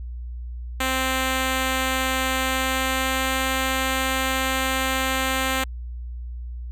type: tone with pitch glide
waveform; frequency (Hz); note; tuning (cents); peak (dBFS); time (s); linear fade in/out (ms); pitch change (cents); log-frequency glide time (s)
5% pulse; 261.6 to 263.1; C4 to C4; 0 to +10; -10; 0.8-5.64; 5; +10; 2.33-3.35
effects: added 60 Hz sine -30 dBFS peak until 6.71 s